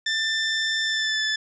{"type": "tone with pitch glide", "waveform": "20% pulse", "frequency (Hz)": [1779, 1742.4], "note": ["A6", "A6"], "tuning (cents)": [19, -17], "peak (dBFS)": -17, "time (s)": [0.06, 1.36], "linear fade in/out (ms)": 5, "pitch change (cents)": -36, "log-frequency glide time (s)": [0.83, 1.24], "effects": ["resampled to 16000 Hz", "9-bit"]}